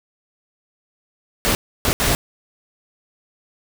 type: noise bursts at uneven times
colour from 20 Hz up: pink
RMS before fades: -18 dBFS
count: 3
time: 1.45-1.55 / 1.85-1.93 / 2-2.15 s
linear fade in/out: 0 ms
effects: none